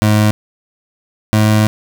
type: tone pair in turn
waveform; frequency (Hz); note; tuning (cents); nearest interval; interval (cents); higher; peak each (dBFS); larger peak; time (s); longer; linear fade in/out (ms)
25% pulse; 106.3 / 107.41; G#2 / A2; +41 / -41; unison; 18; second; -5; neither; 0.02-0.31 / 1.33-1.67; second; 0
effects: none